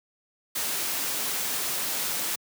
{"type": "noise", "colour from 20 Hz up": "white", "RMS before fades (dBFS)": -29, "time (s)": [0.55, 2.36], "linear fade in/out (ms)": 10, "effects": ["high-pass 150 Hz 12 dB/octave"]}